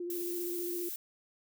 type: tone with vibrato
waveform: sine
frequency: 349.2 Hz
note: F4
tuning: in tune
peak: -35 dBFS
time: 0-0.89 s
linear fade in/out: 5 ms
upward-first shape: sine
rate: 15 Hz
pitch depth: 26 cents each way
type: noise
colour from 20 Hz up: violet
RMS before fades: -40 dBFS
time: 0.1-0.96 s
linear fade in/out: 2 ms
effects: none